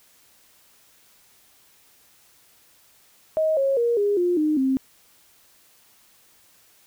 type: tone with pitch steps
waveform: sine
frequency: 630 / 545.3 / 472 / 408.5 / 353.6 / 306 / 264.9 Hz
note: D#5 / C#5 / A#4 / G#4 / F4 / D#4 / C4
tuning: +21 / -29 / +22 / -29 / +22 / -29 / +22 cents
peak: -18 dBFS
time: 3.37-4.77 s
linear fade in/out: 0 ms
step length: 200 ms
effects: white hiss -57 dBFS RMS until 6.86 s